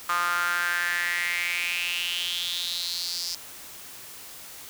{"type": "tone with high-pass filter sweep", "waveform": "sawtooth", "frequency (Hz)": 174.61, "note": "F3", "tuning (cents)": 0, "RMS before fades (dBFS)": -28, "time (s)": [0.09, 3.35], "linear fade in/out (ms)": 5, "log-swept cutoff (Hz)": [1200, 5100], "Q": 6.1, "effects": ["white hiss -43 dBFS RMS until 4.69 s"]}